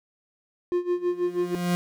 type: tone with tremolo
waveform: triangle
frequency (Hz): 354.1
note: F4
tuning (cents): +24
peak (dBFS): -18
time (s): 0.72-1.55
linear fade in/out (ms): 0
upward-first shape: sine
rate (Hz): 6.2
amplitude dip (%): 85
type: tone with exponential growth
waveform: 40% pulse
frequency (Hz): 176.5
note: F3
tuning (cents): +19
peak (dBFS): -19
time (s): 0.96-1.75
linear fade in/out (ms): 0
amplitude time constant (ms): 170
effects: none